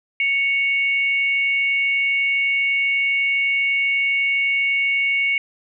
sine tone pair together, 2217 / 2789 Hz, C#7 / F7, 0 / -3 cents, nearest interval major third, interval 397 cents, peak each -17 / -26 dBFS, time 0.2-5.38 s, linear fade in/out 2 ms, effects none

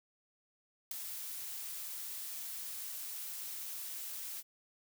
blue noise with ADSR envelope, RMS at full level -35 dBFS, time 0.91-4.43 s, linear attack 4 ms, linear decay 5 ms, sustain -8 dB, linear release 39 ms, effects none

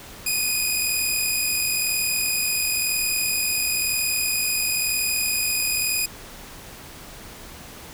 10% pulse tone pair together, 2448 / 2489 Hz, D#7 / D#7, -29 / 0 cents, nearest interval unison, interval 29 cents, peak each -19 / -13 dBFS, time 0.26-6.06 s, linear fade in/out 5 ms, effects pink hiss -41 dBFS RMS until 7.93 s

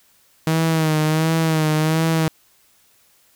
sawtooth tone with vibrato, 158.4 Hz, D#3, 31 cents sharp, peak -12 dBFS, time 0.47-2.28 s, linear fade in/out 2 ms, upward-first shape sine, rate 1.4 Hz, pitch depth 48 cents each way, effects white hiss -57 dBFS RMS until 3.35 s

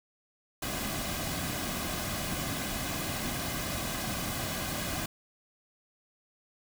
pink noise with comb filter, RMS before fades -34 dBFS, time 0.62-5.06 s, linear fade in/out 5 ms, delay 2.2 ms, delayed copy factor -0.55, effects none

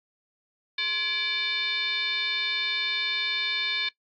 sine tone with frequency modulation, 2968 Hz, F#7, 5 cents sharp, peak -25 dBFS, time 0.78-3.89 s, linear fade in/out 5 ms, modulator 636 Hz, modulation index 2, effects noise-tail reverb RT60 0.1 s tail -20 dB re dry + AAC 64 kbps

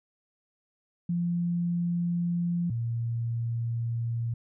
sine tone pair in turn, 173.1 / 116.56 Hz, F3 / A#2, -15 / 0 cents, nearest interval perfect fifth, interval 685 cents, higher first, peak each -25 / -27 dBFS, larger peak first, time 1.09-2.7 / 2.7-4.34 s, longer second, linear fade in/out 5 ms, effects none

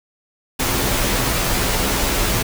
pink noise with comb filter, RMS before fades -19 dBFS, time 0.59-2.43 s, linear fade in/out 10 ms, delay 13 ms, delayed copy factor -0.6, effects none

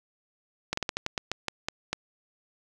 slowing click train, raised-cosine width 0.2 ms, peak -11 dBFS, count 11, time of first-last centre 0.73-1.93 s, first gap 44 ms, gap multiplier 1.21, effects none

